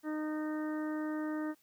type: harmonic tone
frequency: 307.3 Hz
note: D#4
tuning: 21 cents flat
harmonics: 1 / 2 / 3 / 4 / 5 / 6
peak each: -34 / -44 / -49 / -48 / -50 / -50 dBFS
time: 0.03-1.55 s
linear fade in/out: 50 ms
effects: white hiss -70 dBFS RMS until 1.62 s